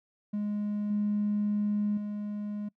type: tone with level steps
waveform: triangle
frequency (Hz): 207.7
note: G#3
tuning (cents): 0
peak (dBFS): -26 / -22 / -30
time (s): 0.33-2.69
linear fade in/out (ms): 10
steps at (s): 0.9 / 1.97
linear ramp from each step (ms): 5
effects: noise-tail reverb RT60 0.1 s tail -24 dB re dry + tanh soft clip ceiling -23 dBFS